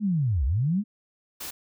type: linear two-way sweep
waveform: sine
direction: down then up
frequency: 219.1 to 58.27 to 219.1 Hz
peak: -21 dBFS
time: 0-0.84 s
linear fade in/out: 50 ms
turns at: 0.45 s
type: noise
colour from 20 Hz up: white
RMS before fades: -36 dBFS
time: 1.4-1.51 s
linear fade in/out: 10 ms
effects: none